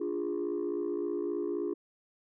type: chord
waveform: sine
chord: D diminished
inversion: none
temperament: equal with one note detuned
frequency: 293.7 / 349.2 / 412.9 Hz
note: D4 / F4 / Ab4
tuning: 0 / 0 / -10 cents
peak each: -35 / -32 / -33 dBFS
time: 0-1.74 s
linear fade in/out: 10 ms
effects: tanh soft clip ceiling -26 dBFS